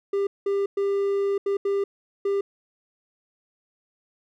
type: tone bursts at uneven times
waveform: triangle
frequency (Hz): 398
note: G4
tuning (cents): +26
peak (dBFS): -19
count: 6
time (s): 0.13-0.27 / 0.46-0.66 / 0.77-1.38 / 1.46-1.57 / 1.65-1.84 / 2.25-2.41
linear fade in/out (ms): 5
effects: none